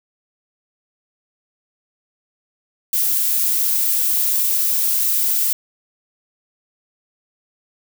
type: noise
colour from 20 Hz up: violet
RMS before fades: -18 dBFS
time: 2.93-5.53 s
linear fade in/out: 2 ms
effects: none